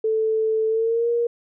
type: tone with pitch glide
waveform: sine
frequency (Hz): 440 to 471.6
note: A4 to A#4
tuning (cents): 0 to +20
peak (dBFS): -18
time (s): 0.04-1.27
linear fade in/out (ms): 5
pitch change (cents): +120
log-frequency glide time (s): 0.68-1.09
effects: none